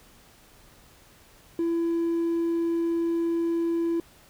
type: tone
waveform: triangle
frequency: 335.4 Hz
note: E4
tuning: 30 cents sharp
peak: -20 dBFS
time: 1.59-4 s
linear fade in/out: 2 ms
effects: tanh soft clip ceiling -18 dBFS + pink hiss -55 dBFS RMS until 4.29 s